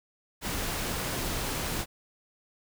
pink noise, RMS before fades -32 dBFS, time 0.41-1.86 s, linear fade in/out 50 ms, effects none

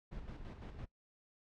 brown noise with tremolo, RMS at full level -45 dBFS, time 0.11-0.86 s, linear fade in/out 20 ms, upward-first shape square, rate 5.9 Hz, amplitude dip 50%, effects noise-tail reverb RT60 0.1 s tail -20 dB re dry + low-pass 4000 Hz 12 dB/octave

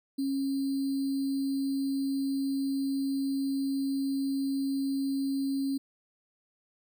sine tone with sample-and-hold, 273.1 Hz, C#4, 26 cents flat, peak -27 dBFS, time 0.18-5.78 s, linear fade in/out 10 ms, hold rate 4410 Hz, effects none

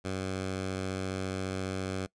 10% pulse tone, 94.6 Hz, F#2, 39 cents sharp, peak -24 dBFS, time 0.04-2.07 s, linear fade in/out 20 ms, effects noise-tail reverb RT60 0.1 s tail -22 dB re dry + resampled to 22050 Hz

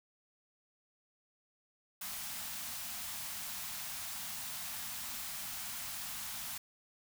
white band-stop noise, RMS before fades -42 dBFS, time 2.01-6.58 s, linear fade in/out 5 ms, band 260 to 640 Hz, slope 48 dB/octave, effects none

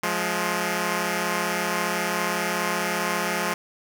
5% pulse tone pair together, 176.13 / 210.9 Hz, F3 / G#3, +15 / +27 cents, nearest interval minor third, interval 312 cents, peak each -15 dBFS, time 0.03-3.54 s, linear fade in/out 5 ms, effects none

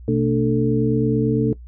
sine tone cluster, 126.5 / 225.7 / 294.7 / 442.1 Hz, B2 / A3 / D4 / A4, +42 / +44 / +6 / +8 cents, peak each -21 dBFS, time 0.08-1.53 s, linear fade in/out 2 ms, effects noise-tail reverb RT60 0.1 s tail -19 dB re dry + added 60 Hz sine -36 dBFS peak until 1.67 s

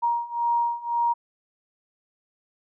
sine beating tone pair, 942 / 943.9 Hz, A#5 / A#5, +18 / +21 cents, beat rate 1.9 Hz, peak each -26 / -24 dBFS, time 0.02-1.14 s, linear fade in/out 20 ms, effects none

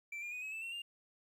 triangle tone with pitch steps, 2339 / 2410 / 2484 / 2560 / 2638 / 2718 / 2801 Hz, D7 / D7 / D#7 / D#7 / E7 / F7 / F7, -8 / +44 / -3 / +49 / +1 / -48 / +4 cents, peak -39 dBFS, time 0.12-0.82 s, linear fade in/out 5 ms, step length 100 ms, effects 12-bit

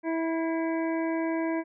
harmonic tone with a mistuned harmonic, 326.5 Hz, E4, 17 cents flat, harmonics 1 / 2 / 3 / 5 / 6 / 7, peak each -27 / -33 / -37 / -41 / -43 / -44 dBFS, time 0.03-1.64 s, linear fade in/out 50 ms, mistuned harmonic 6, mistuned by +45 cents, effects none

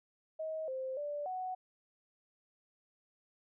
sine tone with pitch steps, 633 / 523 / 585 / 742 Hz, D#5 / C5 / D5 / F#5, +30 / -1 / -7 / +5 cents, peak -36 dBFS, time 0.39-1.55 s, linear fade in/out 10 ms, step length 290 ms, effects none

